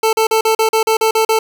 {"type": "tone bursts", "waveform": "25% pulse", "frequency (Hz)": 442.8, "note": "A4", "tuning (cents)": 11, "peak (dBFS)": -7, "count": 10, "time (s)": [0.03, 1.39], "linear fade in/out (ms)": 5, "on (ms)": 100, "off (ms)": 40, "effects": []}